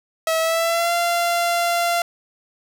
sawtooth tone with pitch glide, 647 to 689.4 Hz, E5 to F5, -32 to -23 cents, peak -14 dBFS, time 0.27-2.02 s, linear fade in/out 2 ms, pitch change +109 cents, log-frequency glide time 0.4-0.93 s, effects none

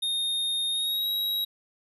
square tone with pitch glide, 3690 to 3840 Hz, A#7 to B7, -18 to -49 cents, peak -26 dBFS, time 0.02-1.45 s, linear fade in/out 10 ms, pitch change +69 cents, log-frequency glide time 0.7-1.07 s, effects none

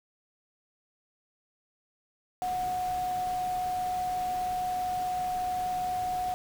sine tone in noise, 732 Hz, F#5, 19 cents flat, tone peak -28 dBFS, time 2.42-6.34 s, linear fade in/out 0 ms, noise pink, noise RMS -44 dBFS, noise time 2.42-6.34 s, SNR +13 dB, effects none

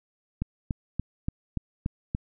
click train, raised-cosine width 5 ms, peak -15 dBFS, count 7, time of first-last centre 0.42-2.149 s, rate 3.47 Hz, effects none

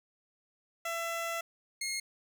15% pulse tone pair in turn, 670 / 2151 Hz, E5 / C7, +28 / +47 cents, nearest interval octave + minor sixth, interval 2019 cents, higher second, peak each -27 / -27 dBFS, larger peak neither, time 0.85-1.41 / 1.81-2 s, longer first, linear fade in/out 5 ms, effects none

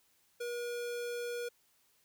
square tone, 480 Hz, B4, 49 cents flat, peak -37 dBFS, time 0.4-1.49 s, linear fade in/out 10 ms, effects white hiss -71 dBFS RMS until 2.04 s

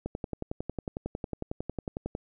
click train, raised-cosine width 2 ms, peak -19 dBFS, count 24, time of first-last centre 0.06-2.151 s, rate 11 Hz, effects none

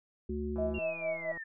harmonic tone, 73.42 Hz, D2, in tune, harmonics 1 / 3 / 5, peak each -37 / -37 / -37 dBFS, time 0.29-0.79 s, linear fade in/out 5 ms
click train, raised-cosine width 1 ms, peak -35 dBFS, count 137, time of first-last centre 0.56-1.374 s, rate 167 Hz
sine tone with tremolo, 638 Hz, D#5, 43 cents sharp, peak -29 dBFS, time 0.58-1.32 s, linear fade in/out 5 ms, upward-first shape sine, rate 4.4 Hz, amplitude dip 95%
sine linear sweep, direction down, 2794 to 1760 Hz, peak -39 dBFS, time 0.74-1.44 s, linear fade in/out 10 ms
effects none

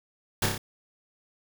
pink noise with echo, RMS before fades -24 dBFS, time 0.42-0.46 s, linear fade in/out 5 ms, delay 30 ms, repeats 4, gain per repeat -3 dB, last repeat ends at 0.58 s, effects none

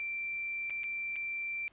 sine tone with dropouts, 2351 Hz, D7, 1 cent sharp, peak -34 dBFS, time 0-1.68 s, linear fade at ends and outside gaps 0 ms, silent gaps 0.698-0.705 / 0.834-0.84 / 1.158-1.163 s, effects pink hiss -65 dBFS RMS until 1.72 s + resampled to 8000 Hz

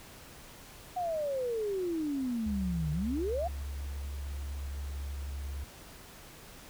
sine exponential two-way sweep, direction down then up, 740 to 148.1 to 740 Hz, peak -30 dBFS, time 0.96-3.48 s, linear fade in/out 10 ms, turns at 2.92 s
sine tone, 69.8 Hz, C#2, 13 cents sharp, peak -35 dBFS, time 2.46-5.64 s, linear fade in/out 5 ms
effects pink hiss -51 dBFS RMS until 6.69 s

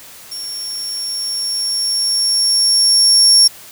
35% pulse tone with level ramp, 5500 Hz, F8, 27 cents flat, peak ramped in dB -22 to -3 dBFS, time 0.31-3.48 s, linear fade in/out 10 ms, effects white hiss -38 dBFS RMS until 3.71 s

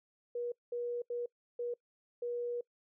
sine tone bursts at uneven times, 480.8 Hz, B4, 46 cents flat, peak -34 dBFS, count 5, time 0.35-0.52 / 0.72-1.02 / 1.1-1.26 / 1.59-1.74 / 2.22-2.61 s, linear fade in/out 5 ms, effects noise-tail reverb RT60 0.1 s tail -24 dB re dry

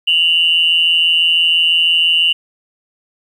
sine tone pair together, 2794 / 2960 Hz, F7 / F#7, 0 / 0 cents, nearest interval minor second, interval 100 cents, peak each -12 dBFS, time 0.07-2.33 s, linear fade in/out 10 ms, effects tanh soft clip ceiling -2 dBFS + 8-bit

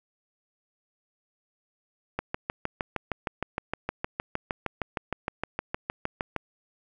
click train, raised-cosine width 0.5 ms, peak -13 dBFS, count 28, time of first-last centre 2.19-6.363 s, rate 6.47 Hz, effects none

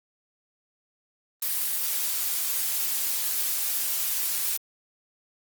blue noise, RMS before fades -27 dBFS, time 1.42-4.57 s, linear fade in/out 5 ms, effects Opus 24 kbps

